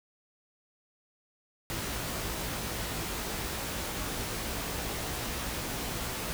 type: noise with comb filter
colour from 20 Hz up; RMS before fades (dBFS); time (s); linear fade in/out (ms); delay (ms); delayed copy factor
pink; -35; 1.7-6.33; 0; 18; +0.55
effects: none